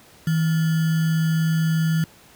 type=tone with sample-and-hold; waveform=sine; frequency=161.5 Hz; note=E3; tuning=35 cents flat; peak=-17 dBFS; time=0.27-2.04 s; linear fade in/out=2 ms; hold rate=1575 Hz; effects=pink hiss -50 dBFS RMS until 2.35 s + high-pass 60 Hz 12 dB/octave